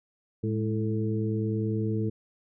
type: harmonic tone with a mistuned harmonic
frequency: 110 Hz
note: A2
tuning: in tune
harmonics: 1 / 2 / 3 / 4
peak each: -28 / -31 / -33 / -34 dBFS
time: 0.43-2.1 s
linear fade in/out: 10 ms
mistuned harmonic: 2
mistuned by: -73 cents
effects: none